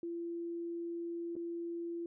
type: tone with dropouts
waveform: sine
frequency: 340 Hz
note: F4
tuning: 46 cents flat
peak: -37 dBFS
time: 0.03-2.06 s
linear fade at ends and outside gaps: 2 ms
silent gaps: 1.355-1.364 s
effects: none